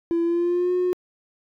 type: tone with pitch glide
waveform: triangle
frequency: 337.2 to 361.4 Hz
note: E4 to F#4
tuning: +39 to -41 cents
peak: -16 dBFS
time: 0.11-0.93 s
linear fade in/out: 0 ms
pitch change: +120 cents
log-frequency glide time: 0.23-0.73 s
effects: tanh soft clip ceiling -15 dBFS